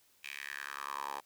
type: tone with high-pass filter sweep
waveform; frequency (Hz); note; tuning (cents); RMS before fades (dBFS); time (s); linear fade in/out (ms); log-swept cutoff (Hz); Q
10% pulse; 70.3; C#2; +25; -42; 0.23-1.21; 20; 2500 to 770; 4.3
effects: white hiss -68 dBFS RMS until 1.25 s